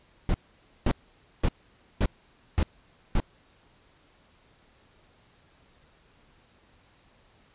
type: noise bursts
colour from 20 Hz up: brown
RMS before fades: -22 dBFS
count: 6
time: 0.29-3.202 s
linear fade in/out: 2 ms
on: 52 ms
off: 520 ms
effects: pink hiss -61 dBFS RMS until 7.54 s + resampled to 8000 Hz